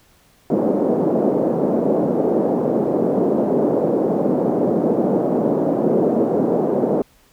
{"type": "band-pass noise", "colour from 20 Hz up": "white", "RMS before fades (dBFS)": -18, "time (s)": [0.5, 7.02], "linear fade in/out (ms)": 2, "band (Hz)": [180, 550], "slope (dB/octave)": 24, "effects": ["pink hiss -55 dBFS RMS until 7.32 s"]}